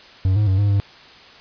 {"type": "tone with pitch steps", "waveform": "triangle", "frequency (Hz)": [94.5, 105.3, 95.2, 102, 100], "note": ["F#2", "G#2", "F#2", "G#2", "G2"], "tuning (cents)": [37, 24, 50, -31, 35], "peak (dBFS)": -12, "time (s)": [0.25, 0.8], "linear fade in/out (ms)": 0, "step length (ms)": 110, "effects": ["white hiss -44 dBFS RMS until 1.4 s", "resampled to 11025 Hz"]}